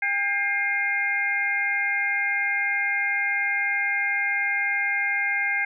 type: tone cluster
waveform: sine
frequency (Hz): 803 / 1607 / 2114 / 2437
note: G5 / G6 / C7 / D#7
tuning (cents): +41 / +43 / +17 / -37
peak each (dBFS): -33 / -26 / -24 / -33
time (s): 0.02-5.65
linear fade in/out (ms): 5
effects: none